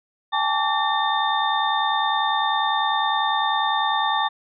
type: tone cluster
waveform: sine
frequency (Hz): 802 / 872 / 1149 / 1800 / 3620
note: G5 / A5 / D6 / A6 / A7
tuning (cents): +39 / -16 / -38 / +39 / +48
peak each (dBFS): -26 / -23 / -25 / -28 / -27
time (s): 0.32-4.29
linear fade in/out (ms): 20
effects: none